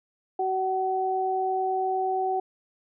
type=tone pair together; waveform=sine; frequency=377.4 / 754.8 Hz; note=F#4 / F#5; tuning=+34 / +34 cents; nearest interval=octave; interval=1200 cents; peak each=-28 / -25 dBFS; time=0.39-2.4 s; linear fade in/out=5 ms; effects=none

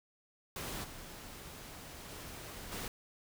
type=noise with level steps; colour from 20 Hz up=pink; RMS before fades=-41 / -49 / -47 / -41 dBFS; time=0.56-2.88 s; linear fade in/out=2 ms; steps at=0.83 / 2.08 / 2.71 s; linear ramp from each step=20 ms; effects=none

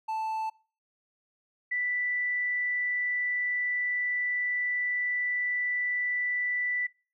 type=tone pair in turn; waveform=triangle / sine; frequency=880 / 1975.5 Hz; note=A5 / B6; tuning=0 / 0 cents; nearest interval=octave + major second; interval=1400 cents; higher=second; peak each=-27 dBFS; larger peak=neither; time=0.08-0.5 / 1.71-6.87 s; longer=second; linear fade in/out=10 ms; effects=noise-tail reverb RT60 0.4 s tail -24 dB re dry

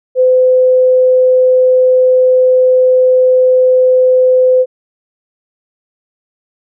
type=tone; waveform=sine; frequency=510 Hz; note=C5; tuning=44 cents flat; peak=-5 dBFS; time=0.15-4.66 s; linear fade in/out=50 ms; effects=none

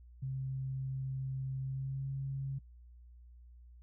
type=tone with pitch glide; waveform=sine; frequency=132.9 to 136.08 Hz; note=C3 to C#3; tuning=+27 to -32 cents; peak=-35 dBFS; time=0.22-2.59 s; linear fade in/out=10 ms; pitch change=+41 cents; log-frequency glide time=1.63-2.09 s; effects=noise-tail reverb RT60 0.1 s tail -21 dB re dry + added 60 Hz sine -53 dBFS peak until 3.82 s

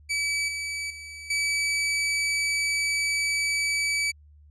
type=tone with level steps; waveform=sawtooth; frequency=2295 Hz; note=D7; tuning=40 cents flat; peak=-21 / -26 / -35 / -20 dBFS; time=0.09-4.12 s; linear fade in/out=20 ms; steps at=0.48 / 0.9 / 1.3 s; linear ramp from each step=5 ms; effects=added 74 Hz sine -50 dBFS peak until 4.5 s + resampled to 24000 Hz

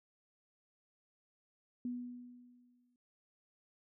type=tone with exponential decay; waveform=sine; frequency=245.4 Hz; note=B3; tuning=11 cents flat; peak=-35 dBFS; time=1.85-2.96 s; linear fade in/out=2 ms; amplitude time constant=240 ms; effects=none

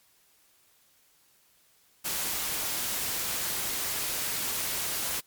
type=noise; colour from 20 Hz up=white; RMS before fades=-31 dBFS; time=2.04-5.21 s; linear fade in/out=20 ms; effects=white hiss -64 dBFS RMS until 5.26 s + MP3 96 kbps

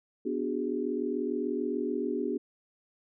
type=chord; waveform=sine; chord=G# half-diminished seventh; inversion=first; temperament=equal with one note detuned; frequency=246.9 / 293.7 / 370 / 410.3 Hz; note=B3 / D4 / F#4 / G#4; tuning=0 / 0 / 0 / -21 cents; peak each=-34 dBFS; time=0.25-2.38 s; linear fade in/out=10 ms; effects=none

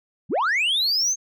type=linear sweep; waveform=sine; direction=up; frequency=104.7 to 6470 Hz; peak=-16 dBFS; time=0.29-1.16 s; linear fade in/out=50 ms; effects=tanh soft clip ceiling -18 dBFS

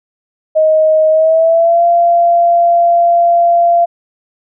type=tone with pitch glide; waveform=sine; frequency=627 to 687.7 Hz; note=D#5 to F5; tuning=+13 to -27 cents; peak=-6 dBFS; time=0.55-3.86 s; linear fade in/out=20 ms; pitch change=+160 cents; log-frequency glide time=1.1-1.84 s; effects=none

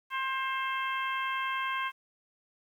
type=harmonic tone; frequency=530 Hz; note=C5; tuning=22 cents sharp; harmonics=2 / 3 / 4 / 5 / 6; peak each=-32 / -36 / -38 / -40 / -42 dBFS; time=0.1-1.92 s; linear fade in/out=50 ms; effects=10-bit

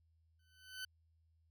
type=tone with exponential growth; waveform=20% pulse; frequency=1514 Hz; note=F#6; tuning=39 cents sharp; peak=-36 dBFS; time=0.39-0.85 s; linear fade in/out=5 ms; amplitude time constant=98 ms; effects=added 81 Hz sine -70 dBFS peak until 1.5 s

